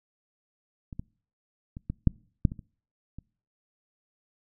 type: clicks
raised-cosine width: 5 ms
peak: -27 / -21 / -26 / -18 / -7 / -8 / -24 / -30 / -28 dBFS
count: 9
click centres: 0.928 / 0.995 / 1.769 / 1.9 / 2.073 / 2.452 / 2.519 / 2.592 / 3.186 s
effects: noise-tail reverb RT60 0.5 s tail -26 dB re dry